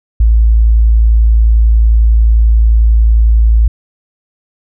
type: tone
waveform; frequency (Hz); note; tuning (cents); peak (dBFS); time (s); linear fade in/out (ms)
sine; 55.6; A1; +19; -4; 0.2-3.68; 5
effects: none